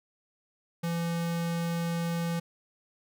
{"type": "tone", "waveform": "square", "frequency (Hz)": 168.9, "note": "E3", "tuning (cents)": 42, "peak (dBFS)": -29, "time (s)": [0.83, 2.4], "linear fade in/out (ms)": 10, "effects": []}